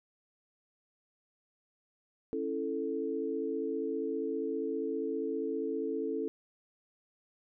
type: chord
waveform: sine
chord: A major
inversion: first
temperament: just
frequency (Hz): 275 / 330 / 440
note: C#4 / E4 / A4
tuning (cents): -14 / +2 / 0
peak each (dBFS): -37 / -37 / -34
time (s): 2.33-6.28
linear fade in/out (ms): 0
effects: none